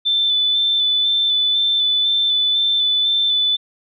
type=tone with vibrato; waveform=sine; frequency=3520 Hz; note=A7; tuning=in tune; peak=-14 dBFS; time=0.05-3.57 s; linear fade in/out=20 ms; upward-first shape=square; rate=2 Hz; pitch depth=14 cents each way; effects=none